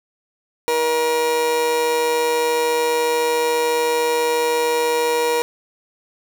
30% pulse tone with amplitude modulation, 476.2 Hz, A#4, 37 cents sharp, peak -12 dBFS, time 0.68-5.42 s, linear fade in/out 0 ms, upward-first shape sine, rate 154 Hz, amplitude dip 45%, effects none

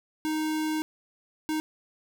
square tone bursts at uneven times, 311.1 Hz, D#4, in tune, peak -27 dBFS, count 2, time 0.25-0.82 / 1.49-1.6 s, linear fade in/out 0 ms, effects none

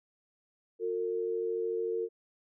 sine tone pair together, 360 / 453.6 Hz, F#4 / A#4, -47 / -47 cents, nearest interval major third, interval 400 cents, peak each -35 / -31 dBFS, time 0.79-2.09 s, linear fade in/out 50 ms, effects none

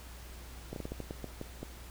slowing click train, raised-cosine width 2 ms, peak -25 dBFS, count 10, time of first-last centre 0.73-1.63 s, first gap 32 ms, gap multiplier 1.27, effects added 60 Hz sine -47 dBFS peak until 1.9 s + pink hiss -52 dBFS RMS until 1.9 s

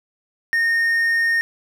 triangle tone, 1840 Hz, A#6, 23 cents flat, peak -14 dBFS, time 0.53-1.41 s, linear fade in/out 0 ms, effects none

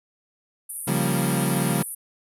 pink band-pass noise, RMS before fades -34 dBFS, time 0.69-1.95 s, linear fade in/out 10 ms, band 9100 to 12000 Hz, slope 96 dB/octave
35% pulse chord, G half-diminished seventh, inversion second, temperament equal, 138.59 / 174.61 / 196 / 233.1 Hz, Db3 / F3 / G3 / Bb3, 0 / 0 / 0 / 0 cents, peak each -24 / -24 / -26 / -27 dBFS, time 0.87-1.83 s, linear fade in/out 10 ms
effects none

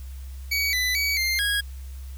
25% pulse tone with pitch steps, 2261 / 1998 / 2269 / 2103 / 1648 Hz, C#7 / B6 / C#7 / C7 / G#6, +34 / +20 / +40 / +8 / -14 cents, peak -18 dBFS, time 0.51-1.61 s, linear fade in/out 10 ms, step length 220 ms, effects added 66 Hz sine -34 dBFS peak until 2.17 s + white hiss -53 dBFS RMS until 2.17 s

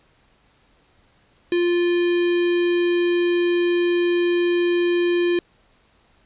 square tone with notch filter, 349.2 Hz, F4, in tune, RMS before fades -19 dBFS, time 1.52-5.39 s, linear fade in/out 2 ms, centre 950 Hz, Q 1.1, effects pink hiss -59 dBFS RMS until 6.25 s + resampled to 8000 Hz

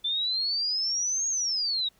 sine exponential two-way sweep, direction up then down, 3514 to 6630 to 3759 Hz, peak -25 dBFS, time 0.04-1.89 s, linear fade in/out 10 ms, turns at 1.28 s, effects pink hiss -64 dBFS RMS until 1.99 s

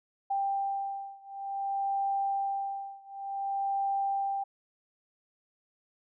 sine beating tone pair, 789 / 789.55 Hz, G5 / G5, +11 / +12 cents, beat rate 0.55 Hz, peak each -32 / -33 dBFS, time 0.3-4.44 s, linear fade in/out 10 ms, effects none

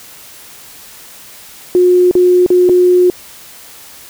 sine tone with dropouts, 360 Hz, F#4, 47 cents flat, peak -5 dBFS, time 1.75-3.1 s, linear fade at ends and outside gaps 1 ms, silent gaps 2.112-2.152 / 2.463-2.503 / 2.69-2.695 s, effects white hiss -36 dBFS RMS until 4.09 s

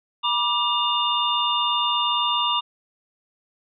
sine tone cluster, 968 / 1176 / 2833 / 3591 Hz, B5 / D6 / F7 / A7, -35 / +2 / +24 / +35 cents, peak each -25 dBFS, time 0.23-2.61 s, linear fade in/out 20 ms, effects none

